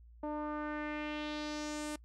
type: tone with low-pass filter sweep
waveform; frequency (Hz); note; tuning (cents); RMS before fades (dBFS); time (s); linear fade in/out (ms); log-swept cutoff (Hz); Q
sawtooth; 300; D4; +37; -39; 0.23-1.96; 5; 800 to 9600; 2.3
effects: noise-tail reverb RT60 0.1 s tail -24 dB re dry + added 58 Hz sine -54 dBFS peak until 2.04 s

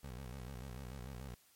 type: tone with vibrato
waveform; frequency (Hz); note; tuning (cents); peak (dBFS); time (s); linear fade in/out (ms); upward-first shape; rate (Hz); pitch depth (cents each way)
20% pulse; 64.1; C2; -35; -40; 0.03-1.35; 10; square; 6.8; 120
effects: white hiss -68 dBFS RMS until 1.55 s + MP3 64 kbps

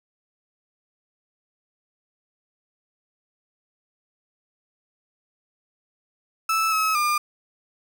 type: tone with pitch steps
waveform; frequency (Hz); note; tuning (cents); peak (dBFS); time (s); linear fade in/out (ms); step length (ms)
35% pulse; 1312 / 1286 / 1203; E6 / E6 / D6; -9 / -43 / +41; -18; 6.49-7.18; 5; 230
effects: none

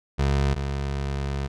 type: tone pair in turn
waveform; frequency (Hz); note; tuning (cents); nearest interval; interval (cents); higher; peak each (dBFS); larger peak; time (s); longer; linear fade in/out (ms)
25% pulse; 69.3 / 69.3; C#2 / C#2; 0 / 0; unison; 0; neither; -16 / -22; first; 0.18-0.55 / 0.55-1.48; second; 20
effects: low-pass 6000 Hz 12 dB/octave

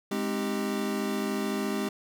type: chord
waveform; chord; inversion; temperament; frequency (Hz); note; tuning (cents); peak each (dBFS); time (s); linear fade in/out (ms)
square; Ab major seventh; none; equal; 207.7 / 261.6 / 311.1 / 392; Ab3 / C4 / Eb4 / G4; 0 / 0 / 0 / 0; -32 / -35 / -38 / -34; 0.11-1.89; 5
effects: none

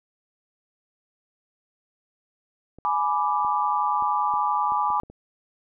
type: clicks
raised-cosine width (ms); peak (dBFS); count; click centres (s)
2; -31; 8; 2.786 / 3.448 / 4.024 / 4.339 / 4.721 / 4.903 / 5.034 / 5.1
type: chord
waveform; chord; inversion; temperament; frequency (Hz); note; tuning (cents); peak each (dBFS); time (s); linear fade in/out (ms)
sine; G# diminished; none; equal with one note detuned; 837.4 / 987.8 / 1174.7; G#5 / B5 / D6; +14 / 0 / 0; -25; 2.85-5; 0
effects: none

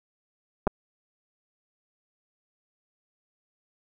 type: clicks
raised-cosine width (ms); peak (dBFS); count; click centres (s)
1; -9 / -10; 2; 0.67 / 0.675
effects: none

